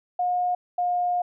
sine tone pair in turn, 718 / 712.6 Hz, F5 / F5, +48 / +35 cents, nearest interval unison, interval 13 cents, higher first, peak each -21 dBFS, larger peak neither, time 0.19-0.55 / 0.78-1.22 s, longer second, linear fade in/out 5 ms, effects none

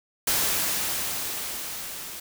white noise with level ramp, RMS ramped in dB -23 to -38 dBFS, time 0.27-2.2 s, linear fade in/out 5 ms, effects none

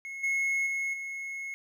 triangle tone with level steps, 2175 Hz, C#7, 33 cents flat, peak -35 / -24 / -27 / -33 dBFS, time 0.05-1.54 s, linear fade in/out 0 ms, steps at 0.23 / 0.66 / 0.93 s, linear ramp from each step 10 ms, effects none

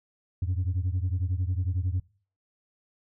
sine beating tone pair, 87.31 / 98.31 Hz, F2 / G2, 0 / +5 cents, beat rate 11 Hz, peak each -25 / -27 dBFS, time 0.42-2 s, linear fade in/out 5 ms, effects noise-tail reverb RT60 0.4 s tail -22 dB re dry + tanh soft clip ceiling -22 dBFS

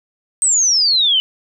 sine exponential sweep, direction down, 8372 to 2962 Hz, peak -11 dBFS, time 0.42-1.2 s, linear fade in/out 0 ms, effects none

